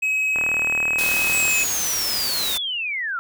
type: tone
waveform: triangle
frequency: 2553 Hz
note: D#7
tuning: 44 cents sharp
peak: -17 dBFS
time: 0.02-1.64 s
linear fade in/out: 10 ms
type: click train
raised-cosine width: 0.5 ms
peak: -15 dBFS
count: 44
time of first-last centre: 0.36-1.48 s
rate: 38.4 Hz
type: noise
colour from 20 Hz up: white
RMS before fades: -26 dBFS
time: 0.98-2.58 s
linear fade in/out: 10 ms
type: linear sweep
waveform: sine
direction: down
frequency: 7940 to 1318.5 Hz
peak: -23 dBFS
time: 1.33-3.19 s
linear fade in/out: 0 ms
effects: none